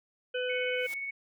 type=harmonic tone; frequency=501 Hz; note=B4; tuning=25 cents sharp; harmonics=1 / 3 / 5 / 6; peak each=-31 / -37 / -41 / -39 dBFS; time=0.34-0.87 s; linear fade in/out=10 ms
type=tone with tremolo; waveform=sine; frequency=2217 Hz; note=C#7; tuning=in tune; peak=-32 dBFS; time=0.49-1.11 s; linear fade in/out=10 ms; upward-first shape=triangle; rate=17 Hz; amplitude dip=35%
type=noise with exponential growth; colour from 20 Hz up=white; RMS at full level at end=-42 dBFS; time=0.71-0.94 s; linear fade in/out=2 ms; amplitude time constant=50 ms
effects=none